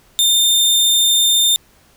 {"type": "tone", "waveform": "sawtooth", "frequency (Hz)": 3614, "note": "A7", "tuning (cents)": 46, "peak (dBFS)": -8, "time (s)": [0.19, 1.56], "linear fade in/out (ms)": 0, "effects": ["pink hiss -52 dBFS RMS until 1.96 s"]}